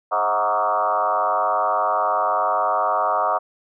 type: tone with frequency modulation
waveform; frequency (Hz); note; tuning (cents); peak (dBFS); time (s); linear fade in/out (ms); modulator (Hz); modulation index
sine; 932.3; A#5; 0; -17; 0.11-3.39; 20; 99.1; 3.5
effects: none